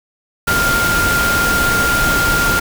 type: tone in noise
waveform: sine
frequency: 1400 Hz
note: F6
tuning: 4 cents sharp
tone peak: -14 dBFS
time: 0.47-2.6 s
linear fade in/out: 10 ms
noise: pink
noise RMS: -18 dBFS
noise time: 0.47-2.6 s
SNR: +1 dB
effects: none